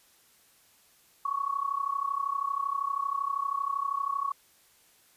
sine tone with amplitude modulation, 1115 Hz, C#6, 10 cents sharp, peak -24 dBFS, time 1.25-4.32 s, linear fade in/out 5 ms, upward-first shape sine, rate 32.7 Hz, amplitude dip 85%, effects white hiss -62 dBFS RMS until 5.16 s + resampled to 32000 Hz

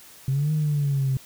sine exponential two-way sweep, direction up then down, 130.81 to 155.56 to 130.81 Hz, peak -19 dBFS, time 0.28-1.17 s, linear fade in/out 2 ms, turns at 0.52 s, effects tanh soft clip ceiling -16 dBFS + white hiss -48 dBFS RMS until 1.25 s

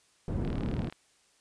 white low-pass noise, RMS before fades -32 dBFS, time 0.28-0.89 s, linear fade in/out 2 ms, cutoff 220 Hz, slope 12 dB/octave
click train, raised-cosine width 0.3 ms, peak -28 dBFS, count 19, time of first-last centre 0.45-0.925 s, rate 37.9 Hz
effects white hiss -66 dBFS RMS until 1.4 s + resampled to 22050 Hz

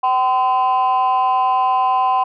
sine tone pair together, 767.1 / 1024 Hz, G5 / C6, -38 / -38 cents, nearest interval perfect fourth, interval 500 cents, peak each -14 dBFS, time 0.03-2.24 s, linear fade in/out 10 ms, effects tanh soft clip ceiling -10 dBFS

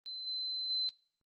sine tone with level steps, 4061 Hz, B7, 48 cents sharp, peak -40 / -35 / -31 dBFS, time 0.06-0.89 s, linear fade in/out 0 ms, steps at 0.26 / 0.69 s, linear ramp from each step 20 ms, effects noise-tail reverb RT60 0.5 s tail -23 dB re dry + Opus 32 kbps

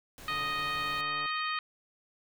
pink noise, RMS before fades -48 dBFS, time 0.18-1.01 s, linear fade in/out 0 ms
harmonic tone, 622.3 Hz, D#5, in tune, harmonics 2 / 3 / 4 / 5 / 6 / 7, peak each -33 / -37 / -38 / -41 / -43 / -43 dBFS, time 0.28-1.59 s, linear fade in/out 2 ms
click train, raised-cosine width 1 ms, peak -34 dBFS, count 141, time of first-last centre 0.3-1.259 s, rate 146 Hz
effects none

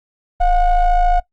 triangle ring-modulated tone, 370 Hz, F#4, in tune, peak -6 dBFS, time 0.4-1.2 s, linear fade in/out 10 ms, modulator 343 Hz, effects noise-tail reverb RT60 0.1 s tail -19 dB re dry + Opus 24 kbps

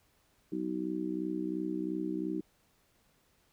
harmonic tone, 62.9 Hz, B1, 32 cents sharp, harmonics 3 / 4 / 5 / 6, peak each -39 / -42 / -34 / -40 dBFS, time 0.52-2.41 s, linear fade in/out 5 ms, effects pink hiss -70 dBFS RMS until 3.52 s

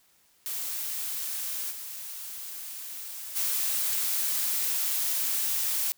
blue noise with level steps, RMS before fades -33 / -39 / -28 dBFS, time 0.46-5.92 s, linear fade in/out 0 ms, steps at 1.7 / 3.35 s, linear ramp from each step 20 ms, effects white hiss -64 dBFS RMS until 5.97 s

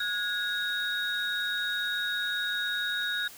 sine tone cluster, 1448 / 1653 / 3766 Hz, F#6 / G#6 / A#7, -38 / -9 / +17 cents, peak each -32 / -33 / -32 dBFS, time 0-3.28 s, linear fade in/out 5 ms, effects white hiss -48 dBFS RMS until 3.37 s

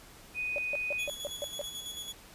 sine tone, 2489 Hz, D#7, in tune, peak -31 dBFS, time 0.34-1.09 s, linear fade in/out 50 ms
sine tone bursts, 580 Hz, D5, 22 cents flat, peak -32 dBFS, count 7, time 0.56-1.614 s, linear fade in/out 0 ms, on 22 ms, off 150 ms
sawtooth tone with tremolo, 3377 Hz, G#7, 28 cents sharp, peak -34 dBFS, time 0.98-2.13 s, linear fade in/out 20 ms, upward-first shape square, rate 9.1 Hz, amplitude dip 45%
effects pink hiss -53 dBFS RMS until 2.34 s + resampled to 32000 Hz

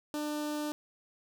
sawtooth tone with notch filter, 298.8 Hz, D4, 30 cents sharp, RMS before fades -35 dBFS, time 0.14-0.72 s, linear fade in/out 0 ms, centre 2100 Hz, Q 1.8, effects none

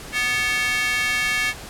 square tone with high-pass filter, 246.9 Hz, B3, in tune, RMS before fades -22 dBFS, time 0.12-1.54 s, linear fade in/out 50 ms, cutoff 2000 Hz, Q 3.7, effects pink hiss -37 dBFS RMS until 1.69 s + low-pass 12000 Hz 12 dB/octave

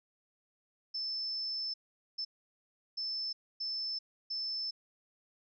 sine tone bursts at uneven times, 5274 Hz, E8, in tune, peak -34 dBFS, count 5, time 0.94-1.74 / 2.18-2.25 / 2.97-3.33 / 3.6-3.99 / 4.3-4.71 s, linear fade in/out 10 ms, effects none

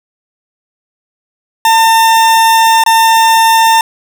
40% pulse tone with dropouts, 902 Hz, A5, 43 cents sharp, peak -4 dBFS, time 1.65-3.81 s, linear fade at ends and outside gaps 2 ms, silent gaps 2.838-2.862 s, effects none

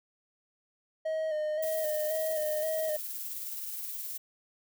triangle tone with vibrato, 622.3 Hz, D#5, in tune, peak -27 dBFS, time 1.05-2.97 s, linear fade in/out 10 ms, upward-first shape square, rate 1.9 Hz, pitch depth 31 cents each way
violet noise with tremolo, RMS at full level -37 dBFS, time 1.62-4.18 s, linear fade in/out 10 ms, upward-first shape sine, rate 19 Hz, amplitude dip 30%
effects none

